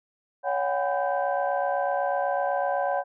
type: tone cluster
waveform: sine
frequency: 563 / 730 / 798 / 1000 / 1554 Hz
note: C#5 / F#5 / G5 / B5 / G6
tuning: +27 / -24 / +31 / +21 / -16 cents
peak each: -27 / -27 / -30 / -34 / -35 dBFS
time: 0.43-3.04 s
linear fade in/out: 50 ms
effects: tanh soft clip ceiling -12 dBFS